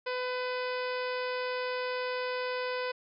harmonic tone, 502 Hz, B4, 28 cents sharp, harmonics 1 / 2 / 3 / 4 / 5 / 6 / 7 / 8 / 9 / 10, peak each -33 / -38 / -40 / -43 / -43 / -49 / -50 / -51 / -49 / -49 dBFS, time 0.06-2.92 s, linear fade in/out 10 ms, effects none

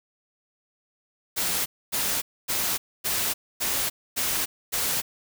white noise bursts, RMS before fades -26 dBFS, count 7, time 1.36-5.02 s, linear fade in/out 20 ms, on 300 ms, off 260 ms, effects none

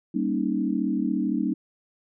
sine chord, Eb dominant seventh, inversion first, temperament equal, 196 / 233.1 / 277.2 / 311.1 Hz, G3 / Bb3 / Db4 / Eb4, 0 / 0 / 0 / 0 cents, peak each -28 dBFS, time 0.14-1.54 s, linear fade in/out 10 ms, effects none

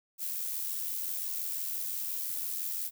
violet noise with amplitude modulation, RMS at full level -33 dBFS, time 0.18-2.91 s, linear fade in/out 50 ms, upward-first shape sine, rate 85.8 Hz, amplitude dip 45%, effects none

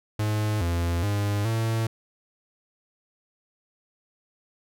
45% pulse tone with pitch steps, 106.5 / 85.4 / 102.5 / 112.5 Hz, G#2 / F2 / G#2 / A2, +44 / -38 / -22 / +39 cents, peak -23 dBFS, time 0.19-1.87 s, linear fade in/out 5 ms, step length 420 ms, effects none

